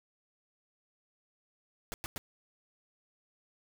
pink noise bursts, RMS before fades -39 dBFS, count 3, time 1.92-2.18 s, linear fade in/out 0 ms, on 20 ms, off 100 ms, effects none

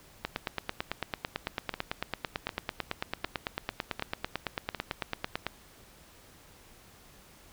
two click trains, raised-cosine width 0.3 ms, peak -18 / -14 dBFS, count 5 / 48, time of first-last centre 1.74-4.748 / 0.25-5.466 s, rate 1.33 / 9.01 Hz, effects pink hiss -56 dBFS RMS until 7.52 s

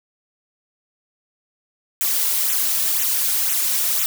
blue noise with flanger, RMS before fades -20 dBFS, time 2.01-4.06 s, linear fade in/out 0 ms, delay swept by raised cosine 0.2 to 3.4 ms, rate 2 Hz, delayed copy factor -0.95, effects none

